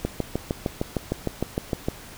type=click train; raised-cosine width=2 ms; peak=-10 dBFS; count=13; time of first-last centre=0.05-1.885 s; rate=6.54 Hz; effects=pink hiss -43 dBFS RMS until 2.17 s